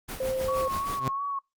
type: noise with tremolo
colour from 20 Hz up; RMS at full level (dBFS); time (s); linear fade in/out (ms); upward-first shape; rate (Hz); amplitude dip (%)
pink; -35; 0.08-1; 10; sine; 6.3; 60
type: tone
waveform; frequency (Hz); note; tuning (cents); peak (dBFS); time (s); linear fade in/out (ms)
sine; 523.3; C5; 0; -26; 0.2-0.68; 5
type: tone with vibrato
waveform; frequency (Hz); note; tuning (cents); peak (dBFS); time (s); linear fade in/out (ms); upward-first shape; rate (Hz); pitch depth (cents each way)
sine; 1108.7; C#6; 0; -28; 0.48-1.39; 5; sine; 2.9; 36
type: tone with exponential growth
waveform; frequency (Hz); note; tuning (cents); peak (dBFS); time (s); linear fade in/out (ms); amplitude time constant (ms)
sawtooth; 130.81; C3; 0; -20; 0.92-1.08; 0; 33
effects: noise-tail reverb RT60 0.2 s tail -25 dB re dry + Opus 24 kbps